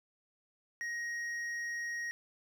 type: tone with hard clipping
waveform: triangle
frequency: 1881 Hz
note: A#6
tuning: 15 cents sharp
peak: -37 dBFS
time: 0.81-2.11 s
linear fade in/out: 0 ms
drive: 9 dB
effects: none